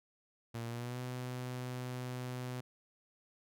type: tone with pitch glide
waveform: sawtooth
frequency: 116.54 to 125.63 Hz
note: A#2 to B2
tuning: 0 to +30 cents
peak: -35 dBFS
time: 0.54-2.61 s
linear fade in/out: 10 ms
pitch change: +130 cents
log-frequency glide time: 0.66-1 s
effects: none